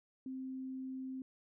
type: tone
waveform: sine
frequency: 261.6 Hz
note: C4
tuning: in tune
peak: -40 dBFS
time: 0.26-1.22 s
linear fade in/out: 2 ms
effects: none